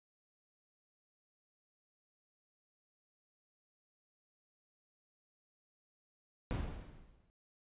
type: noise with exponential decay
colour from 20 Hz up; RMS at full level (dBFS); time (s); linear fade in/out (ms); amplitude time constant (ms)
brown; -33; 6.51-7.3; 0; 170
effects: resampled to 8000 Hz